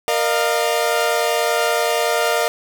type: chord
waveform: sawtooth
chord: Bb suspended fourth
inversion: none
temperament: equal with one note detuned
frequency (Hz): 466.2 / 608 / 698.5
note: Bb4 / Eb5 / F5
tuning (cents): 0 / -40 / 0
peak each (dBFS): -17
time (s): 0.08-2.48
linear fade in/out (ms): 0
effects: none